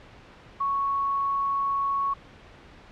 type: tone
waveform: sine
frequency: 1108.7 Hz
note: C#6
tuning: in tune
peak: -23 dBFS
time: 0.6-2.14 s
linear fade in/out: 10 ms
effects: pink hiss -49 dBFS RMS until 2.91 s + low-pass 3000 Hz 12 dB/octave